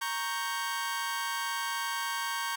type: chord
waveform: sawtooth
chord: G diminished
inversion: first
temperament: equal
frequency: 932.3 / 1108.7 / 1568 Hz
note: Bb5 / Db6 / G6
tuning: 0 / 0 / 0 cents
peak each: -32 dBFS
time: 0.01-2.56 s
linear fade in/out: 10 ms
effects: none